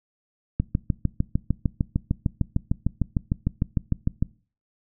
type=click train; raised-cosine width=5 ms; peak=-9 dBFS; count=25; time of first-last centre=0.6-4.225 s; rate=6.62 Hz; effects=noise-tail reverb RT60 0.4 s tail -22 dB re dry

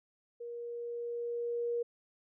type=tone with level ramp; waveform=sine; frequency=473.8 Hz; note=A#4; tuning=28 cents sharp; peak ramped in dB=-40 to -30 dBFS; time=0.4-1.83 s; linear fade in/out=10 ms; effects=none

